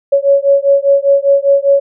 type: beating tone pair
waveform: sine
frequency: 555 / 560 Hz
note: C#5 / C#5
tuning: +2 / +18 cents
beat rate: 5 Hz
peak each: -10 dBFS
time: 0.12-1.8 s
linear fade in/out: 10 ms
effects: none